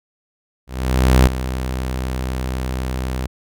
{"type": "tone with ADSR envelope", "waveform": "sawtooth", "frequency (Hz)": 64, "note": "C2", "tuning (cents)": -38, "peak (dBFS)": -4, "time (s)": [0.67, 3.27], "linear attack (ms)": 600, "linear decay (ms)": 3, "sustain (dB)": -13, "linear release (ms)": 7, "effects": []}